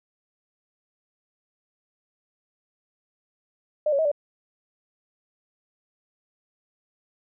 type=tone with pitch steps; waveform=sine; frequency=605 / 557 / 637 / 581 Hz; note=D#5 / C#5 / D#5 / D5; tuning=-49 / +8 / +41 / -19 cents; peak=-19 dBFS; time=3.86-4.116 s; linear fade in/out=5 ms; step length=64 ms; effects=none